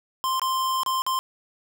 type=tone with dropouts; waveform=square; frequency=1046.5 Hz; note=C6; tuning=in tune; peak=-23 dBFS; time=0.24-1.19 s; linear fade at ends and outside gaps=0 ms; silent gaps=0.396-0.417 / 0.833-0.862 / 1.02-1.065 s; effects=none